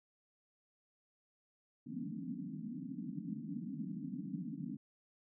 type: band-pass noise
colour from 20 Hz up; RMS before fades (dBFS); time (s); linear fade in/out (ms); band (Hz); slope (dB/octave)
white; -43; 1.86-4.77; 10; 150 to 290; 96
effects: none